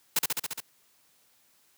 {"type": "noise with echo", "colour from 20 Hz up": "white", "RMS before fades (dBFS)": -24, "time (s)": [0.16, 0.19], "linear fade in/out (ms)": 5, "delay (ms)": 69, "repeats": 6, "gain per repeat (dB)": -2, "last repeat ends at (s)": 0.604, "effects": ["white hiss -65 dBFS RMS until 1.77 s", "high-pass 80 Hz 12 dB/octave"]}